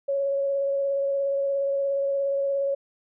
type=tone with vibrato; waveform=sine; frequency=554.4 Hz; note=C#5; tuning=in tune; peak=-22 dBFS; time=0.08-2.75 s; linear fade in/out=10 ms; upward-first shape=square; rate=17 Hz; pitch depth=11 cents each way; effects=none